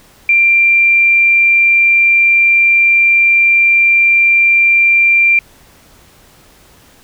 sine tone, 2370 Hz, D7, 15 cents sharp, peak -6 dBFS, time 0.29-5.39 s, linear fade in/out 2 ms, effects pink hiss -45 dBFS RMS until 7.03 s

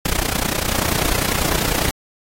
pink noise with amplitude modulation, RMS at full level -17 dBFS, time 0.05-1.91 s, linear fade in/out 5 ms, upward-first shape sine, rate 30.1 Hz, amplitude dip 80%, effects AAC 48 kbps

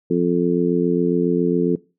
harmonic tone, 87.31 Hz, F2, in tune, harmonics 2 / 3 / 4 / 5, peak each -21 / -21 / -21 / -21 dBFS, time 0.1-1.76 s, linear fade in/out 10 ms, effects noise-tail reverb RT60 0.3 s tail -21 dB re dry

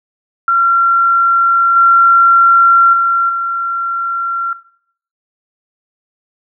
sine tone with level steps, 1369 Hz, F6, 35 cents flat, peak -8 / -5 / -10 / -15 dBFS, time 0.48-4.53 s, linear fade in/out 2 ms, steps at 1.76 / 2.93 / 3.29 s, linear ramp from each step 5 ms, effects noise-tail reverb RT60 0.6 s tail -17 dB re dry

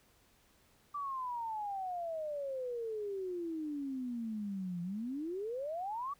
sine exponential two-way sweep, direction down then up, 1174.7 to 170.6 to 1174.7 Hz, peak -36 dBFS, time 0.94-6.14 s, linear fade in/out 10 ms, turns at 4.82 s, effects pink hiss -68 dBFS RMS until 6.19 s

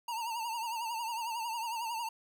square tone with vibrato, 919 Hz, A#5, 25 cents flat, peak -35 dBFS, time 0.08-2.09 s, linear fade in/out 5 ms, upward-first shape triangle, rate 11 Hz, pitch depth 93 cents each way, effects 12-bit

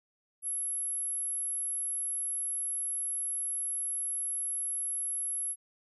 sine tone, 11175 Hz, F9, in tune, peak -31 dBFS, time 0.42-5.56 s, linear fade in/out 50 ms, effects none

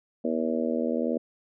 harmonic tone, 80.7 Hz, E2, 36 cents flat, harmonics 3 / 4 / 5 / 6 / 7 / 8, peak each -28 / -32 / -36 / -31 / -32 / -37 dBFS, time 0.24-1.18 s, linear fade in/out 10 ms, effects none

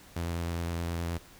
sawtooth tone with vibrato, 84.9 Hz, F2, 48 cents flat, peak -27 dBFS, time 0.16-1.18 s, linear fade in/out 5 ms, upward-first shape square, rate 9.7 Hz, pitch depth 17 cents each way, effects pink hiss -54 dBFS RMS until 1.39 s

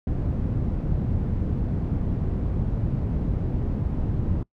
white low-pass noise, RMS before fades -25 dBFS, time 0.07-4.43 s, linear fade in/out 2 ms, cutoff 140 Hz, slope 12 dB/octave, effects noise-tail reverb RT60 0.1 s tail -23 dB re dry

